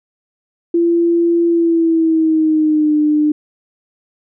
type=tone with pitch glide; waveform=sine; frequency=339.9 to 301.1 Hz; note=F4 to D4; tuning=-47 to +43 cents; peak=-10 dBFS; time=0.74-3.32 s; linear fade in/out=5 ms; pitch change=-210 cents; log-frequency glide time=1.47-2.96 s; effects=none